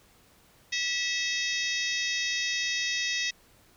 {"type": "harmonic tone with a mistuned harmonic", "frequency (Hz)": 651, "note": "E5", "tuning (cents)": -22, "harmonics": [3, 4, 5, 6, 7, 8, 9, 10], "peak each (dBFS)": [-32, -33, -38, -34, -40, -36, -38, -42], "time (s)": [0.72, 3.31], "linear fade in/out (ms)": 10, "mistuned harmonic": 6, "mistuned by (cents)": -72, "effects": ["pink hiss -60 dBFS RMS until 3.76 s"]}